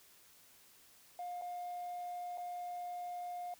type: tone with dropouts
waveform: triangle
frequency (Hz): 710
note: F5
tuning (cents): +28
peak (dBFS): -37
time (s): 1.19-3.54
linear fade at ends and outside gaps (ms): 2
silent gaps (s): 1.414-1.42 / 2.375-2.381
effects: tanh soft clip ceiling -36 dBFS + white hiss -63 dBFS RMS until 3.59 s